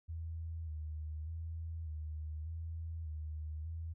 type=tone with vibrato; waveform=sine; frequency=79.5 Hz; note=D#2; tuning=38 cents sharp; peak=-39 dBFS; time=0.08-3.94 s; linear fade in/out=20 ms; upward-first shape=square; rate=0.84 Hz; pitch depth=48 cents each way; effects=none